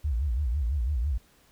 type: tone with vibrato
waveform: sine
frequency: 65.41 Hz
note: C2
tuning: in tune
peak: -24 dBFS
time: 0.04-1.18 s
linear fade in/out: 10 ms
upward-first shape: sine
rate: 6 Hz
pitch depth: 270 cents each way
effects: pink hiss -61 dBFS RMS until 1.51 s